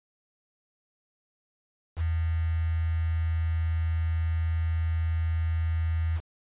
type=tone with quantisation; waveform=sine; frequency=81.8 Hz; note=E2; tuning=13 cents flat; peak=-24 dBFS; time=1.96-6.21 s; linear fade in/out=50 ms; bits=7; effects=resampled to 8000 Hz